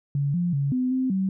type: tone with pitch steps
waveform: sine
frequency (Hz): 141.6 / 175.2 / 140.1 / 253.7 / 259.2 / 190.8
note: C#3 / F3 / C#3 / B3 / C4 / G3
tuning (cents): +37 / +6 / +19 / +47 / -16 / -47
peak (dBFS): -21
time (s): 0.15-1.29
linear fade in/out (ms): 2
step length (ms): 190
effects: none